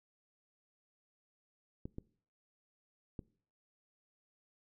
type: clicks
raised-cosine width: 3 ms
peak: -29 dBFS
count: 3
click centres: 1.855 / 1.984 / 3.192 s
effects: noise-tail reverb RT60 0.5 s tail -22 dB re dry